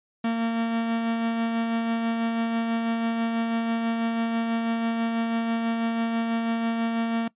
45% pulse tone with tremolo, 229.2 Hz, A#3, 29 cents flat, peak -22 dBFS, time 0.24-7.28 s, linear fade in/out 5 ms, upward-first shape sine, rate 6.1 Hz, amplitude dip 30%, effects noise-tail reverb RT60 0.1 s tail -21 dB re dry + resampled to 8000 Hz

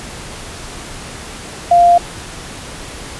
sine tone, 696 Hz, F5, 6 cents flat, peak -5 dBFS, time 1.71-1.98 s, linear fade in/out 5 ms, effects pink hiss -30 dBFS RMS until 3.19 s + resampled to 24000 Hz

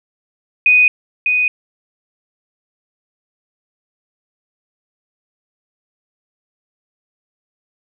sine tone with echo, 2489 Hz, D#7, in tune, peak -7 dBFS, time 0.66-0.88 s, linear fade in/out 2 ms, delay 600 ms, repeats 1, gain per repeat -5 dB, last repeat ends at 1.48 s, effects none

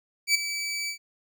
20% pulse tone with ADSR envelope, 2301 Hz, D7, 36 cents flat, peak -12 dBFS, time 0.27-0.98 s, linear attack 77 ms, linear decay 11 ms, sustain -12 dB, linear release 93 ms, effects none

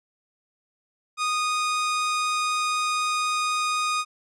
sawtooth tone, 1237 Hz, D#6, 10 cents flat, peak -19 dBFS, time 1.17-4.05 s, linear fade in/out 50 ms, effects resampled to 22050 Hz

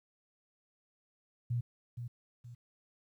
sine tone with echo, 120 Hz, B2, 49 cents flat, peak -30 dBFS, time 1.5-1.61 s, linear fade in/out 10 ms, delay 470 ms, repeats 2, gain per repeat -8 dB, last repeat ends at 2.55 s, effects 12-bit

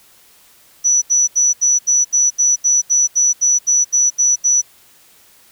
sine tone bursts, 5920 Hz, F#8, in tune, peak -10 dBFS, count 15, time 0.84-4.618 s, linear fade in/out 20 ms, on 180 ms, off 77 ms, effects white hiss -49 dBFS RMS until 5.51 s

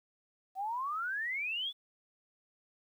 sine exponential sweep, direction up, 740 to 3520 Hz, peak -33 dBFS, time 0.55-1.73 s, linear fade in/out 50 ms, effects 11-bit

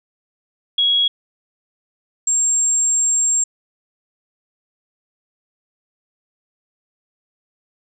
sine tone pair in turn, 3322 / 7458 Hz, G#7 / A#8, 0 / 0 cents, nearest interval octave + major second, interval 1400 cents, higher second, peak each -13 / -14 dBFS, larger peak first, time 0.78-1.08 / 2.27-3.44 s, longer second, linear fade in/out 5 ms, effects none

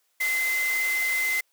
sine tone in noise, 2060 Hz, C7, 28 cents flat, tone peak -23 dBFS, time 0.2-1.41 s, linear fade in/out 10 ms, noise white, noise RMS -33 dBFS, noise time 0.2-1.41 s, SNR +7 dB, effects white hiss -70 dBFS RMS until 1.52 s + high-pass 400 Hz 12 dB/octave

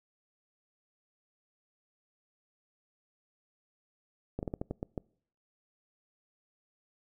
slowing click train, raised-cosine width 2 ms, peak -21 dBFS, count 8, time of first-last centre 4.39-4.978 s, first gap 39 ms, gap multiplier 1.25, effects noise-tail reverb RT60 0.6 s tail -26 dB re dry

